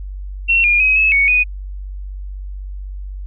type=tone with pitch steps; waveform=sine; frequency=2720 / 2420 / 2536 / 2590 / 2227 / 2483 Hz; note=F7 / D#7 / D#7 / E7 / C#7 / D#7; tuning=-46 / -49 / +32 / -31 / +7 / -4 cents; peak=-10 dBFS; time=0.48-1.44 s; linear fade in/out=20 ms; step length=160 ms; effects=added 48 Hz sine -25 dBFS peak until 3.26 s